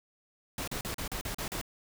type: noise bursts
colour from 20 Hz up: pink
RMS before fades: -36 dBFS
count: 8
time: 0.58-1.614 s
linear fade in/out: 2 ms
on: 96 ms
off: 38 ms
effects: none